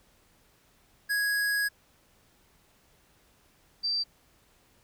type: tone pair in turn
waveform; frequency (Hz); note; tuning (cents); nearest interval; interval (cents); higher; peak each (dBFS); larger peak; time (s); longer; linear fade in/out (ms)
square / sine; 1661.2 / 4678; G#6 / D8; 0 / -8; octave + tritone; 1792; second; -26; neither; 1.09-1.69 / 3.83-4.04; first; 20
effects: pink hiss -64 dBFS RMS until 4.83 s